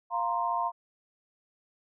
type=chord; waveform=sine; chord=F suspended fourth; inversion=none; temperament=equal; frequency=698.5 / 932.3 / 1046.5 Hz; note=F5 / Bb5 / C6; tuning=0 / 0 / 0 cents; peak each=-32 / -30 / -31 dBFS; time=0.1-0.72 s; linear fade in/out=50 ms; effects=none